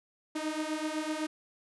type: beating tone pair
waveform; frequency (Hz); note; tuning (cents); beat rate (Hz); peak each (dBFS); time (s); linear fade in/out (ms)
sawtooth; 305.9 / 313.8; D#4 / D#4; -29 / +15; 7.9; -31; 0.35-1.27; 10
effects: resampled to 24000 Hz